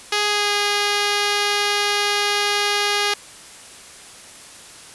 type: tone with pitch glide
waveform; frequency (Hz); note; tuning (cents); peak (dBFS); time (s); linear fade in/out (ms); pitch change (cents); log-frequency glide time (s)
5% pulse; 415.3 to 410.5; G#4 to G#4; 0 to -20; -6; 0.12-3.14; 5; -20; 0.28-0.52
effects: white hiss -41 dBFS RMS until 4.94 s + resampled to 24000 Hz